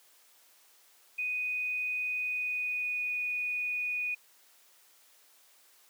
sine tone with pitch glide, 2489 to 2470 Hz, D#7 to D#7, 0 to -13 cents, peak -30 dBFS, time 1.18-4.15 s, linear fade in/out 10 ms, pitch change -13 cents, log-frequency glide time 2.21-3.2 s, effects white hiss -62 dBFS RMS until 5.89 s + high-pass 400 Hz 12 dB/octave

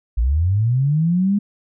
sine linear sweep, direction up, 52.3 to 207.7 Hz, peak -14 dBFS, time 0.17-1.39 s, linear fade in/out 10 ms, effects none

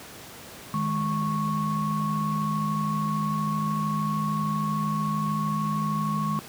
sine tone cluster, 155.8 / 208.9 / 1104 Hz, D#3 / G#3 / C#6, +3 / +10 / -7 cents, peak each -28 dBFS, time 0.74-6.39 s, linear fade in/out 0 ms, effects pink hiss -43 dBFS RMS until 6.48 s + high-pass 100 Hz 12 dB/octave

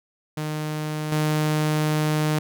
sawtooth tone with level steps, 153.2 Hz, D#3, 27 cents flat, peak -22 / -16 dBFS, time 0.37-2.39 s, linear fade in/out 5 ms, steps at 1.12 s, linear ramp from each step 2 ms, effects none

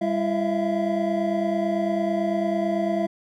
triangle tone cluster, 200.3 / 336.2 / 652 / 681 Hz, G3 / E4 / E5 / F5, +38 / +34 / -19 / -44 cents, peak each -25 dBFS, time 0.01-3.07 s, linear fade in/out 10 ms, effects none

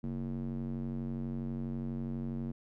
square tone with band-pass filter, 46.11 Hz, F#1, 5 cents flat, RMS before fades -37 dBFS, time 0.03-2.52 s, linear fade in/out 10 ms, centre 210 Hz, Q 2.5, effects none

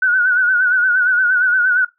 sine tone with vibrato, 1480 Hz, F#6, in tune, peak -11 dBFS, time 0.02-1.85 s, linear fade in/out 5 ms, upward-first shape sine, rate 8.6 Hz, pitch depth 67 cents each way, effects noise-tail reverb RT60 0.2 s tail -21 dB re dry

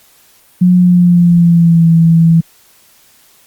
sine tone with pitch glide, 180 to 165.06 Hz, F#3 to E3, -47 to +3 cents, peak -4 dBFS, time 0.61-2.41 s, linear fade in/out 10 ms, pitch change -150 cents, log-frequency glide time 0.76-1.89 s, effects white hiss -47 dBFS RMS until 3.46 s + Opus 48 kbps

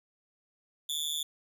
sawtooth tone with amplitude modulation, 3486 Hz, A7, 17 cents flat, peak -24 dBFS, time 0.89-1.23 s, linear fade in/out 5 ms, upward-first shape sine, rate 152 Hz, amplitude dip 100%, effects none

